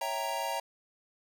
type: chord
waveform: square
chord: C# diminished seventh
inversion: none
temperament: equal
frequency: 554.4 / 659.3 / 784 / 932.3 Hz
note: C#5 / E5 / G5 / Bb5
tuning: 0 / 0 / 0 / 0 cents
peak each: -40 / -39 / -39 / -35 dBFS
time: 0.01-0.6 s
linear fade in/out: 5 ms
effects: none